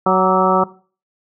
harmonic tone with a mistuned harmonic, 186.8 Hz, F#3, 17 cents sharp, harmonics 1 / 2 / 3 / 4 / 5 / 6 / 7, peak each -19 / -19 / -19 / -19 / -19 / -19 / -19 dBFS, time 0.06-0.64 s, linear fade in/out 5 ms, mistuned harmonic 6, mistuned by +60 cents, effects noise-tail reverb RT60 0.4 s tail -19 dB re dry

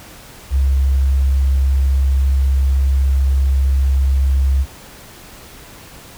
sine tone, 67.4 Hz, C#2, 48 cents flat, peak -11 dBFS, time 0.5-4.66 s, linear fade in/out 50 ms, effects pink hiss -39 dBFS RMS until 6.17 s

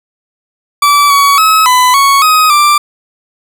40% pulse tone with pitch steps, 1156 / 1128 / 1285 / 1002 / 1110 / 1258 / 1179 Hz, D6 / C#6 / E6 / B5 / C#6 / D#6 / D6, -28 / +30 / -45 / +25 / +2 / +19 / +6 cents, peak -4 dBFS, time 0.82-2.78 s, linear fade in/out 5 ms, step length 280 ms, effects none

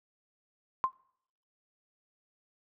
sine tone with exponential decay, 1048 Hz, C6, 2 cents sharp, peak -20 dBFS, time 0.84-0.93 s, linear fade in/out 0 ms, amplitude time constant 18 ms, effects noise-tail reverb RT60 0.7 s tail -26 dB re dry

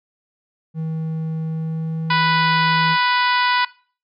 triangle tone with pitch glide, 160 to 162.14 Hz, D#3 to E3, +49 to -28 cents, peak -20 dBFS, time 0.74-2.97 s, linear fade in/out 50 ms, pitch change +23 cents, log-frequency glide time 1.45-2.45 s
harmonic tone, 493.9 Hz, B4, in tune, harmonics 2 / 3 / 4 / 5 / 6 / 7 / 8 / 9 / 10, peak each -18 / -22 / -24 / -26 / -28 / -29 / -30 / -31 / -32 dBFS, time 2.1-3.65 s, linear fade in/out 5 ms
effects noise-tail reverb RT60 0.4 s tail -20 dB re dry

